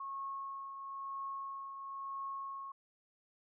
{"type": "tone with tremolo", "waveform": "sine", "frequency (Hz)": 1093, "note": "C#6", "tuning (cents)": -25, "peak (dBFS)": -38, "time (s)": [0, 2.72], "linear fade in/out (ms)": 5, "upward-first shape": "triangle", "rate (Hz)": 1, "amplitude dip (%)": 50, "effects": []}